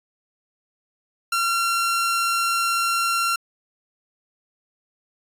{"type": "tone", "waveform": "sawtooth", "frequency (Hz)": 1369, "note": "F6", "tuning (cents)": -35, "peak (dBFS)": -16, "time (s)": [1.32, 3.36], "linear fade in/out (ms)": 5, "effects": ["resampled to 32000 Hz"]}